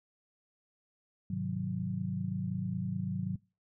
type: chord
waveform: sine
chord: Ab dominant seventh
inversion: none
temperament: equal with one note detuned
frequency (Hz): 103.83 / 129.16 / 155.56 / 185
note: Ab2 / C3 / Eb3 / Gb3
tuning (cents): 0 / -22 / 0 / 0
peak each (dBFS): -39 / -40 / -39 / -34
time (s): 1.3-3.36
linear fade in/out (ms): 5
effects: noise-tail reverb RT60 0.3 s tail -23 dB re dry